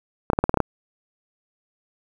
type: clicks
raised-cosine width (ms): 1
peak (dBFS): -4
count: 8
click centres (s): 0.301 / 0.333 / 0.389 / 0.44 / 0.494 / 0.542 / 0.573 / 0.603
effects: 7-bit